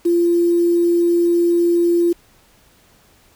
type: tone with quantisation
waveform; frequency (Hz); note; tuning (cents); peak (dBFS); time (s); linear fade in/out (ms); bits
sine; 344.5; F4; -24; -12; 0.05-2.13; 10; 6
effects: pink hiss -53 dBFS RMS until 3.35 s